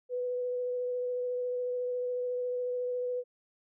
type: tone with vibrato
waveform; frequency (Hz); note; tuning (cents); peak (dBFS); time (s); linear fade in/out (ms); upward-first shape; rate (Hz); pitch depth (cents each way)
sine; 495.6; B4; +6; -30; 0.09-3.24; 50; sine; 14; 11
effects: none